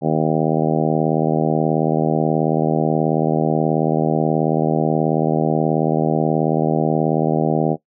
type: harmonic tone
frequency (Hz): 78.5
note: D#2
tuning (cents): +16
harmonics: 2 / 3 / 4 / 5 / 6 / 7 / 8 / 9 / 10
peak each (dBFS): -20 / -22 / -23 / -24 / -25 / -25 / -26 / -27 / -27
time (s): 0.01-7.77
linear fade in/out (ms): 50
effects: noise-tail reverb RT60 0.1 s tail -18 dB re dry